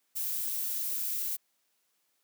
violet noise, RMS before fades -33 dBFS, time 0.15-1.37 s, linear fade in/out 20 ms, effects white hiss -75 dBFS RMS until 2.23 s + high-pass 200 Hz 12 dB/octave

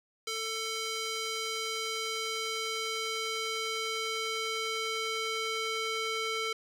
square tone with band-pass filter sweep, 445 Hz, A4, 20 cents sharp, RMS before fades -34 dBFS, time 0.27-6.53 s, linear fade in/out 5 ms, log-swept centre 4500 to 2800 Hz, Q 0.82, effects none

